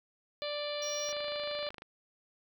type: harmonic tone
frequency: 588 Hz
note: D5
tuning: 2 cents sharp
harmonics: 1 / 2 / 3 / 4 / 5 / 6 / 7 / 8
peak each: -36 / -46 / -49 / -46 / -46 / -44 / -43 / -50 dBFS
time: 0.42-1.69 s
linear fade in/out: 0 ms
type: tone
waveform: triangle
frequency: 5690 Hz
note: F8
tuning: 31 cents sharp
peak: -37 dBFS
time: 0.82-1.12 s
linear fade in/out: 2 ms
type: click train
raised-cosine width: 0.3 ms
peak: -30 dBFS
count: 20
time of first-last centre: 1.09-1.821 s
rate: 26 Hz
effects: none